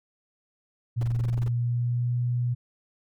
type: tone with pitch glide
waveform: sine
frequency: 118.1 to 121.98 Hz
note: A#2 to B2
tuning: +23 to -21 cents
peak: -23 dBFS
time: 0.96-2.55 s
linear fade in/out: 20 ms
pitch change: +56 cents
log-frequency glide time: 1.09-2.18 s
type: noise bursts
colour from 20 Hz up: brown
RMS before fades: -34 dBFS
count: 11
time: 1.01-1.482 s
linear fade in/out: 2 ms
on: 22 ms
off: 23 ms
type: click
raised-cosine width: 1 ms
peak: -28 dBFS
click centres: 1.378 s
effects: none